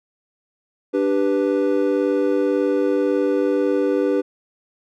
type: chord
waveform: triangle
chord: G major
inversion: second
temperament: equal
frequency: 293.7 / 392 / 493.9 Hz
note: D4 / G4 / B4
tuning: 0 / 0 / 0 cents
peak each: -19 dBFS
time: 0.93-4.22 s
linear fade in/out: 20 ms
effects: none